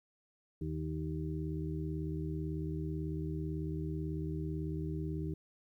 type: harmonic tone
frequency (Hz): 78.1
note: D#2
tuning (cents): +7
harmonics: 1 / 2 / 4 / 5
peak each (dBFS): -40 / -38 / -41 / -45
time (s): 0.61-5.34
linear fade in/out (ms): 5
effects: 12-bit